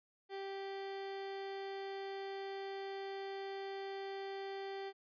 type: tone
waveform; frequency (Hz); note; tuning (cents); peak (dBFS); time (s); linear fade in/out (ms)
30% pulse; 391; G4; -4; -39; 0.29-4.93; 50
effects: resampled to 11025 Hz